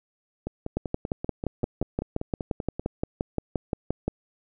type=two click trains; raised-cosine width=2 ms; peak=-12 / -17 dBFS; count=20 / 13; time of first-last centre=0.77-4.08 / 0.47-2.796 s; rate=5.74 / 5.16 Hz; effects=none